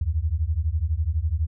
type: beating tone pair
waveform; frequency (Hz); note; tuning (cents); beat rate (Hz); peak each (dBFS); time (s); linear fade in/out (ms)
sine; 73.42 / 85.42; D2 / F2; 0 / -38; 12; -24; 0.01-1.47; 5
effects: none